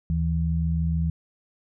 sine tone pair together, 76.8 / 163.3 Hz, D#2 / E3, -22 / -16 cents, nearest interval octave + minor second, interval 1306 cents, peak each -24 dBFS, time 0.1-1.1 s, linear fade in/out 0 ms, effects none

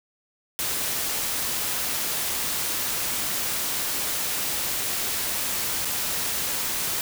white noise with dropouts, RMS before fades -27 dBFS, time 0.59-7.01 s, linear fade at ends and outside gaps 0 ms, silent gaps 5.848-5.854 s, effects none

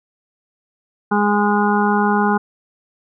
harmonic tone, 206.4 Hz, G#3, 10 cents flat, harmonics 1 / 2 / 4 / 5 / 6 / 7, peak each -17 / -21 / -19 / -23 / -26 / -23 dBFS, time 1.11-2.38 s, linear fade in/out 10 ms, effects none

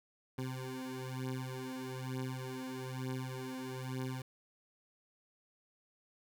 20% pulse beating tone pair, 129 / 130.1 Hz, C3 / C3, -24 / -9 cents, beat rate 1.1 Hz, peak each -37 / -37 dBFS, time 0.38-4.22 s, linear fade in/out 5 ms, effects none

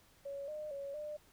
sine tone with pitch steps, 559 / 608 / 558 / 600 Hz, C#5 / D#5 / C#5 / D5, +14 / -40 / +11 / +37 cents, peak -40 dBFS, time 0.25-1.17 s, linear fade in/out 10 ms, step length 230 ms, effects pink hiss -66 dBFS RMS until 1.32 s

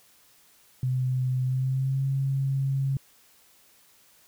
sine tone with pitch glide, 128.2 to 135.82 Hz, C3 to C#3, -35 to -35 cents, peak -23 dBFS, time 0.83-2.97 s, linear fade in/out 2 ms, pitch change +100 cents, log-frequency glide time 1.43-2.05 s, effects white hiss -59 dBFS RMS until 4.27 s

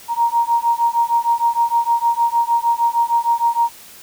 sine beating tone pair, 932.3 / 938.8 Hz, A#5 / A#5, 0 / +12 cents, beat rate 6.5 Hz, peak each -17 dBFS, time 0.08-3.71 s, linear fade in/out 50 ms, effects white hiss -41 dBFS RMS until 4.02 s

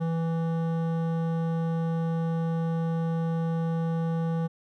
triangle tone with hard clipping, 164.81 Hz, E3, in tune, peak -27 dBFS, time 0-4.48 s, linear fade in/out 20 ms, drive 17 dB, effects none

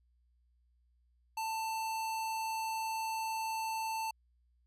square tone, 889 Hz, A5, 18 cents sharp, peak -35 dBFS, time 1.37-4.11 s, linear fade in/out 5 ms, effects added 60 Hz sine -68 dBFS peak until 4.66 s + resampled to 32000 Hz

